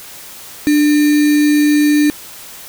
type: tone with sample-and-hold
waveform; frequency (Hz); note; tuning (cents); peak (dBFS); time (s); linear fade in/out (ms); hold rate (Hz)
sine; 296.3; D4; +15; -8; 0.67-2.1; 0; 2100
effects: white hiss -34 dBFS RMS until 2.68 s